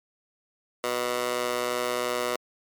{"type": "tone with high-pass filter", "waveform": "15% pulse", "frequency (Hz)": 122.8, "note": "B2", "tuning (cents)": -9, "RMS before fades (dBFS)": -28, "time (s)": [0.84, 2.36], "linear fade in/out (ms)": 0, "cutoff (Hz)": 600, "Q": 1.4, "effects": ["MP3 96 kbps"]}